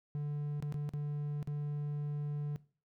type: tone with dropouts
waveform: triangle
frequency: 146.83 Hz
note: D3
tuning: in tune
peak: -32 dBFS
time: 0.15-2.56 s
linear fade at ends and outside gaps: 0 ms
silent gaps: 0.603-0.625 / 0.724-0.742 / 0.891-0.936 / 1.428-1.474 s
effects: noise-tail reverb RT60 0.4 s tail -20 dB re dry